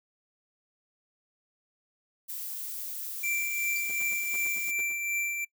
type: noise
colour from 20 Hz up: violet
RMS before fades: -37 dBFS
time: 2.28-4.72 s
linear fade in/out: 20 ms
type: tone with tremolo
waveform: square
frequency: 2349 Hz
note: D7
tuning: in tune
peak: -28 dBFS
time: 3.23-5.45 s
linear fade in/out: 10 ms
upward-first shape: triangle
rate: 2.7 Hz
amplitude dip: 45%
type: tone with exponential decay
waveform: sine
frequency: 4676 Hz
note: D8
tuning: 8 cents flat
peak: -36 dBFS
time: 3.76-3.85 s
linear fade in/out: 1 ms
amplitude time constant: 18 ms
type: noise bursts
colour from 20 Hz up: brown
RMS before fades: -41 dBFS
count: 10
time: 3.89-4.923 s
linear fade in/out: 2 ms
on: 25 ms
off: 87 ms
effects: noise-tail reverb RT60 0.1 s tail -23 dB re dry + high-pass 300 Hz 12 dB/octave